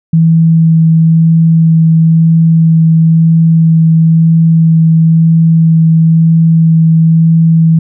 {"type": "tone with vibrato", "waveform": "sine", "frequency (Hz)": 162.8, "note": "E3", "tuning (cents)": -21, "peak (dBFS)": -3, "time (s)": [0.13, 7.79], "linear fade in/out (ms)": 5, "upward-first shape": "sine", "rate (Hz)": 1, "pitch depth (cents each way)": 9, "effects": []}